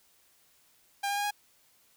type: tone with pitch steps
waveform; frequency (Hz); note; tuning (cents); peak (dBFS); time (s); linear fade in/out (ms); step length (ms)
sawtooth; 801 / 808.9 / 816.9 / 824.9; G5 / G#5 / G#5 / G#5; +37 / -46 / -29 / -12; -25; 1.03-1.31; 10; 70
effects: white hiss -65 dBFS RMS until 1.96 s